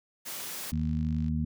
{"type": "high-pass noise", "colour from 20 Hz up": "white", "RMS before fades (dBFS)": -38, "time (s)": [0.25, 0.72], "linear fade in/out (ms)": 20, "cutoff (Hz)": 120, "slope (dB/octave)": 48}
{"type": "click train", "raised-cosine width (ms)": 0.2, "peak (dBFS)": -37, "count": 35, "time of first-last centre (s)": [0.62, 1.283], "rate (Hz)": 51.3}
{"type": "harmonic tone", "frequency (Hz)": 77.78, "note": "D#2", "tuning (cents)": 0, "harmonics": [1, 2, 3], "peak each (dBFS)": [-31, -31, -31], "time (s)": [0.72, 1.45], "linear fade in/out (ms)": 5}
{"effects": []}